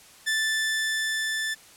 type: tone with level ramp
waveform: sawtooth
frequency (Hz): 1760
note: A6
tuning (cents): 0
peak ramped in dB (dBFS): -19 to -23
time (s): 0.26-1.55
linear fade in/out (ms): 20
effects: white hiss -51 dBFS RMS until 1.76 s + low-pass 11000 Hz 12 dB/octave